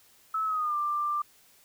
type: tone with pitch glide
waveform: sine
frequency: 1300 to 1185.2 Hz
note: E6 to D6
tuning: -24 to +15 cents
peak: -26 dBFS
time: 0.34-1.22 s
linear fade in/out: 5 ms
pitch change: -161 cents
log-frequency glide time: 0.45-0.76 s
effects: white hiss -60 dBFS RMS until 1.64 s